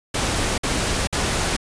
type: noise bursts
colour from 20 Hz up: pink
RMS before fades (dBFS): -22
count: 3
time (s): 0.14-1.566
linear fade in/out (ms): 5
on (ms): 440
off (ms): 53
effects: resampled to 22050 Hz